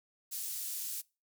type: high-pass noise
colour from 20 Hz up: pink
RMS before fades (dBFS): -39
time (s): 0.31-1.02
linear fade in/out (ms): 20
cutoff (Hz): 8000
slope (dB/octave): 12
effects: noise-tail reverb RT60 0.3 s tail -24 dB re dry